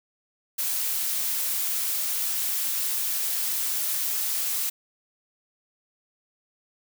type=noise; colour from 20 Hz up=blue; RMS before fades=-27 dBFS; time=0.58-4.7 s; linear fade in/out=10 ms; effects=none